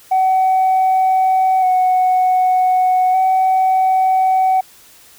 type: tone with vibrato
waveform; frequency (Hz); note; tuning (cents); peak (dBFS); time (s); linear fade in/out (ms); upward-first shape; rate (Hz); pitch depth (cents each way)
sine; 747; F#5; +16; -9; 0.11-4.61; 10; square; 0.33; 17
effects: tanh soft clip ceiling -8 dBFS + white hiss -45 dBFS RMS until 5.18 s